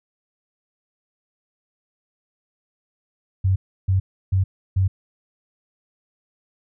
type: tone bursts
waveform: sine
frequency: 94.9 Hz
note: F#2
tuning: 44 cents sharp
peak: -15 dBFS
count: 4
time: 3.44-4.88 s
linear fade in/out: 10 ms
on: 120 ms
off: 320 ms
effects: none